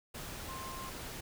sine tone in noise, 1056 Hz, C6, 16 cents sharp, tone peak -44 dBFS, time 0.48-0.9 s, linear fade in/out 10 ms, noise pink, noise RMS -44 dBFS, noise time 0.14-1.21 s, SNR -3 dB, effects none

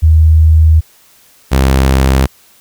sine / sawtooth tone pair in turn, 79.2 / 66.38 Hz, D#2 / C2, +31 / +26 cents, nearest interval minor third, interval 305 cents, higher first, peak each -3 dBFS, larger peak neither, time 0.02-0.81 / 1.51-2.27 s, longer first, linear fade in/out 20 ms, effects white hiss -46 dBFS RMS until 2.6 s

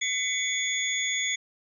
sine tone cluster, 2018 / 2225 / 3448 / 6710 Hz, B6 / C#7 / A7 / G#8, +37 / +6 / -36 / +17 cents, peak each -31 dBFS, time 0.01-1.36 s, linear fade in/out 10 ms, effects none

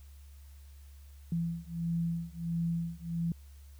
sine beating tone pair, 167.3 / 168.8 Hz, E3 / E3, +26 / +41 cents, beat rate 1.5 Hz, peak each -34 / -34 dBFS, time 1.32-3.32 s, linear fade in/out 2 ms, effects added 70 Hz sine -49 dBFS peak until 3.79 s + white hiss -65 dBFS RMS until 3.79 s

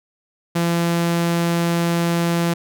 sawtooth tone, 170 Hz, F3, 46 cents flat, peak -13 dBFS, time 0.55-2.54 s, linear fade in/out 10 ms, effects none

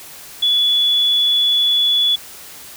sine tone, 3422 Hz, A7, 49 cents flat, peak -12 dBFS, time 0.42-2.16 s, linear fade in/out 10 ms, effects white hiss -37 dBFS RMS until 2.76 s

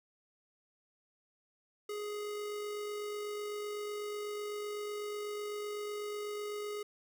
square tone with amplitude modulation, 416.5 Hz, G#4, 5 cents sharp, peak -37 dBFS, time 1.89-6.83 s, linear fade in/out 5 ms, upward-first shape sine, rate 48 Hz, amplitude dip 25%, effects none

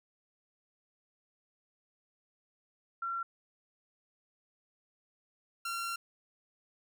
sine / sawtooth tone pair in turn, 1365 / 1370.7 Hz, F6 / F6, -40 / -33 cents, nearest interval unison, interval 7 cents, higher second, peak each -33 / -31 dBFS, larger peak second, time 3.02-3.23 / 5.65-5.96 s, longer second, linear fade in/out 5 ms, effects none

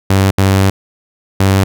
sawtooth tone bursts at uneven times, 96.7 Hz, G2, 23 cents flat, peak -4 dBFS, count 3, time 0.1-0.31 / 0.38-0.7 / 1.4-1.64 s, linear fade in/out 5 ms, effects none

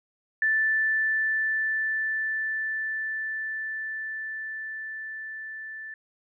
sine tone with level ramp, 1760 Hz, A6, in tune, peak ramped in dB -20 to -36 dBFS, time 0.42-5.94 s, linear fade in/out 2 ms, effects none

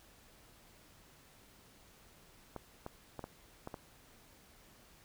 clicks, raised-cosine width 1 ms, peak -28 dBFS, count 6, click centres 2.563 / 2.864 / 3.193 / 3.241 / 3.674 / 3.742 s, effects pink hiss -62 dBFS RMS until 5.04 s

